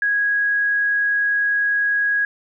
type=tone; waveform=sine; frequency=1655 Hz; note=G#6; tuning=6 cents flat; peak=-16 dBFS; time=0.02-2.25 s; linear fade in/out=2 ms; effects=none